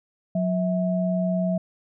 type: tone pair together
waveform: sine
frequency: 181.8 / 648.3 Hz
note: F#3 / E5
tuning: -30 / -29 cents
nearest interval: octave + minor seventh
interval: 2201 cents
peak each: -22 / -26 dBFS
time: 0.35-1.58 s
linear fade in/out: 5 ms
effects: none